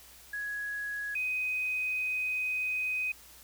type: tone pair in turn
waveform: sine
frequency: 1670 / 2508 Hz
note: G#6 / D#7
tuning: +9 / +13 cents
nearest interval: perfect fifth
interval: 704 cents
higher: second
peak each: -33 / -29 dBFS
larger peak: second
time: 0.33-1.15 / 1.15-3.12 s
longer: second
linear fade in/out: 5 ms
effects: added 60 Hz sine -62 dBFS peak until 3.43 s + white hiss -54 dBFS RMS until 3.43 s